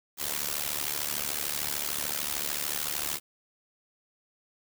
white noise with amplitude modulation, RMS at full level -28 dBFS, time 0.17-3.2 s, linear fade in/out 50 ms, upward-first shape sine, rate 73.4 Hz, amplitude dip 90%, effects none

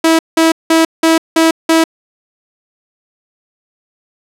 sawtooth tone bursts, 325 Hz, E4, 24 cents flat, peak -3 dBFS, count 6, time 0.04-1.84 s, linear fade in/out 5 ms, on 150 ms, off 180 ms, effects low-pass 12000 Hz 12 dB/octave

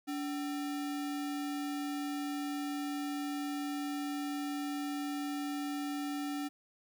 sine tone with sample-and-hold, 287.8 Hz, D4, 35 cents flat, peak -34 dBFS, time 0.07-6.49 s, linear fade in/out 20 ms, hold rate 1050 Hz, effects none

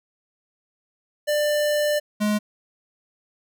square tone pair in turn, 594 / 210 Hz, D5 / G#3, +20 / +19 cents, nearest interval octave + tritone, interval 1801 cents, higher first, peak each -20 dBFS, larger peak neither, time 1.27-2 / 2.2-2.39 s, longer first, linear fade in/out 20 ms, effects none

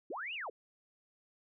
sine linear two-way sweep, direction up then down, 253.8 to 2958 to 358.8 Hz, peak -38 dBFS, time 0.1-0.5 s, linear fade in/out 5 ms, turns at 0.34 s, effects none

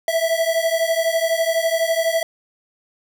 square beating tone pair, 652 / 664 Hz, E5 / E5, -19 / +12 cents, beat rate 12 Hz, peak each -21 / -21 dBFS, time 0.08-2.23 s, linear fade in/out 2 ms, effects none

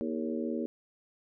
harmonic tone with a mistuned harmonic, 79.3 Hz, D#2, 33 cents sharp, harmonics 3 / 4 / 5 / 6 / 7, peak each -34 / -36 / -38 / -40 / -41 dBFS, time 0.01-0.66 s, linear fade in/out 0 ms, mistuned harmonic 6, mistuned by -52 cents, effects none

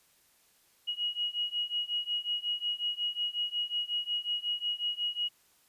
sine beating tone pair, 2895 / 2900.5 Hz, F#7 / F#7, -38 / -35 cents, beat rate 5.5 Hz, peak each -34 / -33 dBFS, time 0.87-5.29 s, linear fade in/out 20 ms, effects white hiss -66 dBFS RMS until 5.68 s + resampled to 32000 Hz

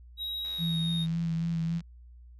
triangle tone with pitch glide, 3823 to 3714 Hz, A#7 to A#7, +43 to -7 cents, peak -31 dBFS, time 0.17-1.07 s, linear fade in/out 50 ms, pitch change -50 cents, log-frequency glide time 0.44-0.91 s
click train, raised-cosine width 0.2 ms, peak -33 dBFS, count 123, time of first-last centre 0.45-1.806 s, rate 90 Hz
sine tone with vibrato, 165.7 Hz, E3, 9 cents sharp, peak -27 dBFS, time 0.58-1.82 s, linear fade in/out 50 ms, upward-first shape sine, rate 3.6 Hz, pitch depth 24 cents each way
effects added 60 Hz sine -48 dBFS peak until 2.39 s

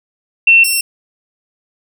sine / 10% pulse tone pair in turn, 2700 / 2714 Hz, E7 / E7, +41 / +50 cents, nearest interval unison, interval 9 cents, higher second, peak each -4 dBFS, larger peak neither, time 0.47-0.64 / 0.64-0.81 s, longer neither, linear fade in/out 5 ms, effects none

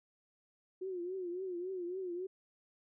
sine tone with vibrato, 363.4 Hz, F#4, 31 cents flat, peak -37 dBFS, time 0.81-2.27 s, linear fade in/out 10 ms, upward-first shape triangle, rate 3.6 Hz, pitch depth 110 cents each way, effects none

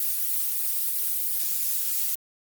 violet noise with flanger, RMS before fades -26 dBFS, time 0-2.15 s, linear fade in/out 2 ms, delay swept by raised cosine 0.41 to 6.31 ms, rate 3.1 Hz, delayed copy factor +1, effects Opus 32 kbps

